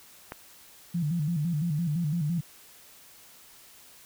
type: click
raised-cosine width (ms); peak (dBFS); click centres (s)
0.5; -21; 0.321
type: tone with vibrato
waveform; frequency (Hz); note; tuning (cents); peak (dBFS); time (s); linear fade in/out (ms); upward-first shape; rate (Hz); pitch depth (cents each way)
sine; 159.9; D#3; +48; -25; 0.94-2.41; 10; square; 5.9; 130
effects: white hiss -53 dBFS RMS until 4.05 s